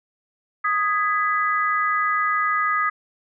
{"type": "chord", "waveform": "sine", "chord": "G# minor", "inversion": "second", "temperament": "just", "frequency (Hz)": [1245.9, 1661.2, 1993.5], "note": ["D#6", "G#6", "B6"], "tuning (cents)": [2, 0, 16], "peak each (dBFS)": [-20, -26, -26], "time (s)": [0.64, 2.9], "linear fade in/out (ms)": 10, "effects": []}